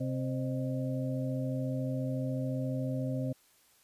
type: harmonic tone with a mistuned harmonic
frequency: 130.81 Hz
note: C3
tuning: in tune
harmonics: 1 / 2 / 4 / 5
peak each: -33 / -35 / -40 / -42 dBFS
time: 0-3.33 s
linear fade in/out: 10 ms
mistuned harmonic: 5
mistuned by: -100 cents
effects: white hiss -65 dBFS RMS until 3.83 s + resampled to 32000 Hz